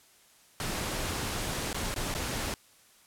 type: noise with dropouts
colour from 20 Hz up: pink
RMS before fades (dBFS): -33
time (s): 0.6-2.54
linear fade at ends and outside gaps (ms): 1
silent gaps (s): 1.73-1.744 / 1.942-1.961 / 2.141-2.149
effects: white hiss -60 dBFS RMS until 3.06 s + low-pass 12000 Hz 12 dB/octave